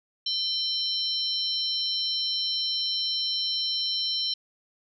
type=tone cluster; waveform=sine; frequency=3084 / 3969 / 4167 / 5450 Hz; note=G7 / B7 / C8 / F8; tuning=-29 / +8 / -8 / -43 cents; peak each=-31 dBFS; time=0.26-4.34 s; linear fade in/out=5 ms; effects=none